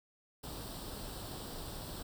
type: noise with comb filter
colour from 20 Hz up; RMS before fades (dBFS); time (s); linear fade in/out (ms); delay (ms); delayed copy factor
pink; -44; 0.43-2.03; 10; 0.23; +0.65
effects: none